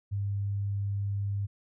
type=tone; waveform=sine; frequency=100.3 Hz; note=G2; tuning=40 cents sharp; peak=-28 dBFS; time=0.11-1.47 s; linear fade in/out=20 ms; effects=none